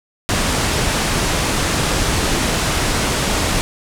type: low-pass noise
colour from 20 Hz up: pink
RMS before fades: -18 dBFS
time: 0.29-3.61 s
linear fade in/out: 0 ms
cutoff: 10000 Hz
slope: 24 dB/octave
effects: none